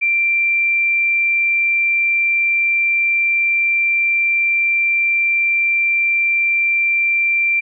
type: tone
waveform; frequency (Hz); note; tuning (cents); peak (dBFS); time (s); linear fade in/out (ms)
sine; 2359; D7; +7; -13; 0.01-7.61; 20
effects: none